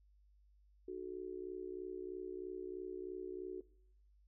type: tone with amplitude modulation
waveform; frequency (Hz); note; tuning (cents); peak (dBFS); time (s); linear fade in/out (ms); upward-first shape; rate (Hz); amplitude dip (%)
sine; 370; F#4; 0; -38; 0.88-3.61; 5; sine; 63.1; 85
effects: noise-tail reverb RT60 0.8 s tail -22 dB re dry + added 50 Hz sine -65 dBFS peak until 4.27 s